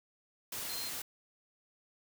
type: tone in noise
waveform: sine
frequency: 4167 Hz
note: C8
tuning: 8 cents flat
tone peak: -41 dBFS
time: 0.69-0.89 s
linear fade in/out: 5 ms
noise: white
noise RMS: -40 dBFS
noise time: 0.52-1.02 s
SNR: -4 dB
effects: none